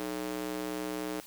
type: tone with high-pass filter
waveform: square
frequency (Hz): 61.74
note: B1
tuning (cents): 0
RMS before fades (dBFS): -36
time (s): 0-1.2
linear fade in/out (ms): 0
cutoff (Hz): 330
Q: 2
effects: white hiss -51 dBFS RMS until 1.26 s